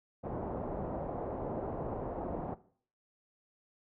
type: low-pass noise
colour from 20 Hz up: white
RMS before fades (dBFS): -38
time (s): 0.23-2.55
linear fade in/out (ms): 20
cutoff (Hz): 760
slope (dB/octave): 24
effects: noise-tail reverb RT60 0.5 s tail -17 dB re dry